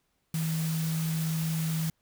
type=tone in noise; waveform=sine; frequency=160.5 Hz; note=E3; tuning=46 cents flat; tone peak=-27 dBFS; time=0.34-1.9 s; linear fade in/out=2 ms; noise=white; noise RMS=-39 dBFS; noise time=0.34-1.9 s; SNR=+9 dB; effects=pink hiss -75 dBFS RMS until 2.01 s